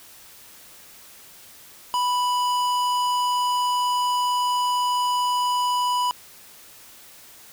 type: tone with tanh clipping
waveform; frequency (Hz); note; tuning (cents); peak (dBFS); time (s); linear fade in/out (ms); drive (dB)
sine; 987.8; B5; 0; -22; 1.94-6.11; 0; 18
effects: white hiss -47 dBFS RMS until 7.52 s